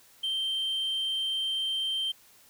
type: tone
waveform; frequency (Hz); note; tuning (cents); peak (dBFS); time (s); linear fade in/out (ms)
sine; 3136; G7; 0; -25; 0.23-2.12; 10
effects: tanh soft clip ceiling -26 dBFS + white hiss -58 dBFS RMS until 2.49 s